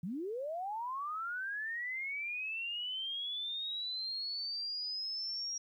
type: linear sweep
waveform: sine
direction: up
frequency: 155.56 to 5670 Hz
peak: -36 dBFS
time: 0.03-5.58 s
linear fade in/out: 5 ms
effects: 12-bit